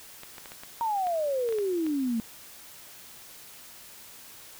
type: clicks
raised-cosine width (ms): 0.3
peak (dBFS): -26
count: 10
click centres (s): 0.234 / 0.382 / 0.458 / 0.519 / 0.635 / 1.07 / 1.489 / 1.525 / 1.586 / 1.866
type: exponential sweep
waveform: sine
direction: down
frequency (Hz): 941 to 220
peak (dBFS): -25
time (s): 0.81-2.2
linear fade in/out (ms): 0
effects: white hiss -48 dBFS RMS until 4.59 s